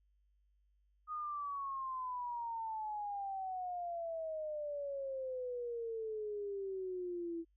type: exponential sweep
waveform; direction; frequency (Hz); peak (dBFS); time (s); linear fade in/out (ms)
sine; down; 1244.5 to 329.6; -38; 1.07-7.45; 50
effects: added 50 Hz sine -70 dBFS peak until 7.56 s